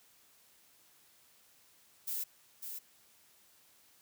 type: noise with echo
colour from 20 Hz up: violet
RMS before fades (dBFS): -37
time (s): 2.07-2.24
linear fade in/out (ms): 10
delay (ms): 550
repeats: 1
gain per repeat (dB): -6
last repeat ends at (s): 2.79
effects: white hiss -65 dBFS RMS until 4.01 s + high-pass 60 Hz 12 dB/octave